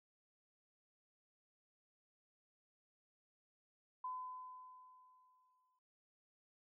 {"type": "tone with exponential decay", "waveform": "sine", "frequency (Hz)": 1013, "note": "B5", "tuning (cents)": 44, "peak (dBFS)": -40, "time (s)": [4.04, 5.79], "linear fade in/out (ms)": 5, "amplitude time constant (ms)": 380, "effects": []}